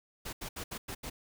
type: noise bursts at uneven times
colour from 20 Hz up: pink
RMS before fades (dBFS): -40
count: 6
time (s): 0.25-0.33 / 0.41-0.49 / 0.56-0.64 / 0.71-0.78 / 0.88-0.95 / 1.03-1.1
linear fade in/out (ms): 10
effects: none